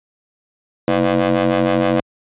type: ring-modulated tone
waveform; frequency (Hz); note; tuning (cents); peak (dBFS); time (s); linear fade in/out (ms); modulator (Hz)
20% pulse; 92.5; F#2; 0; -6; 0.88-2; 0; 413
effects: high-pass 60 Hz 12 dB/octave + resampled to 8000 Hz